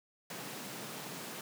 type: high-pass noise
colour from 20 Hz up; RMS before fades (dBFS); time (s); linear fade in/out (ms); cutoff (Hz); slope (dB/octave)
pink; -44; 0.3-1.41; 2; 130; 48
effects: none